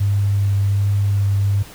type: tone with vibrato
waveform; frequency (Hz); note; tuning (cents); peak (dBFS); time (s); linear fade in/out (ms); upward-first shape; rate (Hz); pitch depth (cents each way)
sine; 100; G2; +35; -14; 0-1.63; 10; triangle; 1.3; 11
effects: pink hiss -40 dBFS RMS until 1.74 s